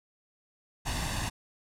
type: noise with comb filter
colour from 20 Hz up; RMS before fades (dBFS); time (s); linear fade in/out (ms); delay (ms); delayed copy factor
pink; -32; 0.85-1.3; 20; 1.1; +0.65
effects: low-pass 10000 Hz 12 dB/octave